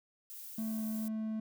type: noise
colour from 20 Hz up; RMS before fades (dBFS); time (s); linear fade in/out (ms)
violet; -47; 0.3-1.08; 0
type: tone with pitch glide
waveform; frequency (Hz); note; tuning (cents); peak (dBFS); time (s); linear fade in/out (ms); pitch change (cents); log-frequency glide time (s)
triangle; 220.4 to 218.8; A3 to A3; +3 to -9; -32; 0.58-1.4; 5; -12; 0.69-0.86
effects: none